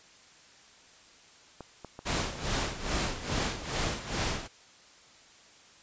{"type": "clicks", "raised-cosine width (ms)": 1, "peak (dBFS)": -27, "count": 9, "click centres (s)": [1.607, 1.847, 1.991, 2.355, 2.392, 2.939, 3.3, 3.365, 3.62]}
{"type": "noise with tremolo", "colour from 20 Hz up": "pink", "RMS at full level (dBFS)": -29, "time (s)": [2.05, 4.48], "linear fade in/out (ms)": 20, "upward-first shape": "sine", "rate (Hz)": 2.4, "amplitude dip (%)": 75}
{"effects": ["white hiss -56 dBFS RMS until 5.82 s", "resampled to 16000 Hz"]}